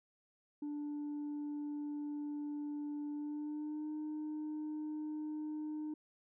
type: tone with pitch glide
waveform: sine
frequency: 293.7 to 305.1 Hz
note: D4 to D#4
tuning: 0 to -34 cents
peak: -36 dBFS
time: 0.62-5.94 s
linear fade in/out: 5 ms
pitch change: +66 cents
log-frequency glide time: 3.12-3.9 s
effects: tanh soft clip ceiling -37 dBFS